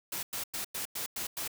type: noise bursts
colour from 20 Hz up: white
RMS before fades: -36 dBFS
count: 7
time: 0.12-1.478 s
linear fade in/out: 5 ms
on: 110 ms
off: 98 ms
effects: none